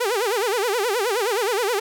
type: tone with vibrato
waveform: sawtooth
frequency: 440 Hz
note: A4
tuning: in tune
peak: -16 dBFS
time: 0-1.8 s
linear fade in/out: 10 ms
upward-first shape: sine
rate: 9.5 Hz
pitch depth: 230 cents each way
effects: none